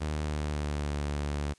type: tone with pitch glide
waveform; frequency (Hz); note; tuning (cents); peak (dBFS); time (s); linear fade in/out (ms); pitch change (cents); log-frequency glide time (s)
sawtooth; 76 to 72.82; D#2 to D2; -40 to -14; -26; 0-1.54; 20; -74; 0.12-0.93
effects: white hiss -64 dBFS RMS until 1.58 s + resampled to 22050 Hz